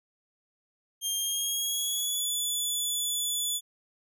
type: tone with pitch glide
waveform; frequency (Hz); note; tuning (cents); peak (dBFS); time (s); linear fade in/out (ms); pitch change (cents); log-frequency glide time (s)
15% pulse; 3200 to 3450; G7 to A7; +35 to -35; -21; 1.01-3.61; 50; +130; 1.17-2.31
effects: none